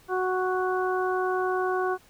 harmonic tone, 370.1 Hz, F#4, in tune, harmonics 1 / 2 / 3 / 4, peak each -26 / -30 / -31 / -33 dBFS, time 0.08-1.98 s, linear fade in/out 50 ms, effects pink hiss -57 dBFS RMS until 2.09 s

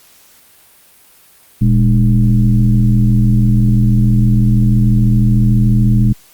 sine tone with frequency modulation, 119.2 Hz, A#2, 39 cents sharp, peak -7 dBFS, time 1.61-6.13 s, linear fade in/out 10 ms, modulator 86.2 Hz, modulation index 1.1, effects white hiss -46 dBFS RMS until 6.33 s + Opus 48 kbps

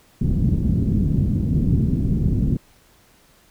white low-pass noise, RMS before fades -19 dBFS, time 0.21-2.57 s, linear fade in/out 5 ms, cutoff 220 Hz, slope 24 dB/octave, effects pink hiss -55 dBFS RMS until 3.5 s

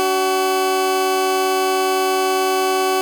20% pulse tone pair together, 287.2 / 377 Hz, D4 / F#4, -39 / +32 cents, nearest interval perfect fourth, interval 471 cents, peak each -23 / -11 dBFS, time 0-3.01 s, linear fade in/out 0 ms, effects 8-bit

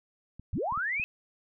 clicks, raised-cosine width 5 ms, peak -32 dBFS, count 5, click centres 0.396 / 0.578 / 0.724 / 0.776 / 0.998 s
sine linear sweep, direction up, 46.36 to 2629 Hz, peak -28 dBFS, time 0.53-1.04 s, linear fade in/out 0 ms
effects none

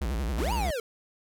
square tone with vibrato, 61.3 Hz, B1, 12 cents flat, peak -28 dBFS, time 0.01-0.71 s, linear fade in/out 5 ms, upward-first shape sine, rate 11 Hz, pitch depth 280 cents each way
square linear two-way sweep, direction up then down, 167.3 to 987.8 to 436.7 Hz, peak -30 dBFS, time 0.38-0.8 s, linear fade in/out 2 ms, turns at 0.53 s
effects none

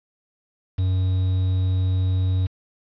triangle tone with quantisation, 93.1 Hz, F#2, 11 cents sharp, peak -16 dBFS, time 0.78-2.47 s, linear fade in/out 10 ms, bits 7, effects resampled to 11025 Hz

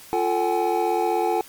triangle tone cluster, 349.3 / 441.1 / 760 / 836 Hz, F4 / A4 / F#5 / G#5, 0 / +4 / +46 / +11 cents, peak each -23 dBFS, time 0.13-1.41 s, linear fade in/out 0 ms, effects white hiss -45 dBFS RMS until 1.48 s + MP3 96 kbps

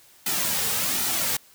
white noise with flanger, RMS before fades -25 dBFS, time 0.26-1.37 s, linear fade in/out 5 ms, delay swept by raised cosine 1.8 to 3.1 ms, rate 1.3 Hz, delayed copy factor -0.6, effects white hiss -54 dBFS RMS until 1.54 s

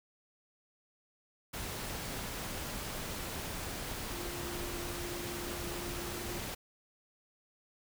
sine tone in noise, 349.2 Hz, F4, in tune, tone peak -43 dBFS, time 4.12-6.39 s, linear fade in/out 10 ms, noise pink, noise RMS -40 dBFS, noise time 1.53-6.55 s, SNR -6 dB, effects none

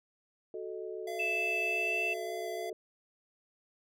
sine chord, D# diminished, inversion first, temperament equal with one note detuned, 370 / 437.5 / 622.3 Hz, F#4 / A4 / D#5, 0 / -10 / 0 cents, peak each -41 / -40 / -46 dBFS, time 0.54-2.73 s, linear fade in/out 2 ms
square tone with vibrato, 678 Hz, E5, 49 cents sharp, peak -39 dBFS, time 1.07-2.7 s, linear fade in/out 5 ms, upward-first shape triangle, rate 3.3 Hz, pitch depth 10 cents each way
sine tone with pitch glide, 2637 to 2655 Hz, E7 to E7, 0 to +12 cents, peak -30 dBFS, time 1.19-2.14 s, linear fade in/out 10 ms, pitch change +12 cents, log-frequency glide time 1.73-1.94 s
effects none

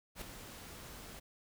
pink noise with ADSR envelope, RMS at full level -43 dBFS, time 0.15-1.2 s, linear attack 66 ms, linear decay 5 ms, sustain -7 dB, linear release 14 ms, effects none

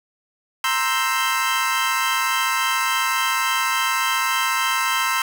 25% pulse chord, C dominant seventh, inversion third, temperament equal, 932.3 / 1046.5 / 1318.5 / 1568 Hz, Bb5 / C6 / E6 / G6, 0 / 0 / 0 / 0 cents, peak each -23 / -19 / -20 / -23 dBFS, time 0.64-5.22 s, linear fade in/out 2 ms, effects none

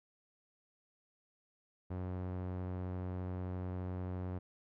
sawtooth tone with low-pass filter, 91.5 Hz, F#2, 19 cents flat, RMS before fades -40 dBFS, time 1.9-4.39 s, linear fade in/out 10 ms, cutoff 1100 Hz, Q 0.58, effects none

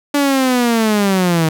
sawtooth linear sweep, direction down, 290 to 156.1 Hz, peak -8 dBFS, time 0.14-1.49 s, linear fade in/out 5 ms, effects none

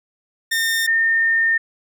sawtooth / sine tone pair in turn, 1819 / 1819 Hz, A#6 / A#6, -43 / -43 cents, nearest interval unison, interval 0 cents, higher neither, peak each -14 dBFS, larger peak neither, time 0.51-0.87 / 0.87-1.58 s, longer second, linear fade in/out 10 ms, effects none

